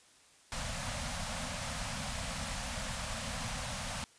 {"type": "band-stop noise", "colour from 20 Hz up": "pink", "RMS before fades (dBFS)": -38, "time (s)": [0.52, 4.04], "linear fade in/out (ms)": 0, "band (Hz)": [260, 510], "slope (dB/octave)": 96, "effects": ["white hiss -62 dBFS RMS until 4.18 s", "resampled to 22050 Hz"]}